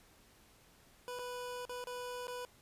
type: tone with dropouts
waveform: 25% pulse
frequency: 493.9 Hz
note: B4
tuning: in tune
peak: -37 dBFS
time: 1.08-2.45 s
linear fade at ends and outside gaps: 0 ms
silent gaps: 1.188-1.192 / 1.652-1.694 / 1.84-1.871 / 2.27-2.281 s
effects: pink hiss -64 dBFS RMS until 2.61 s + resampled to 32000 Hz